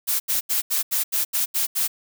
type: noise bursts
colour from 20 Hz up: blue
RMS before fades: -22 dBFS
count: 9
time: 0.07-1.88 s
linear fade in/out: 20 ms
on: 130 ms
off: 80 ms
effects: none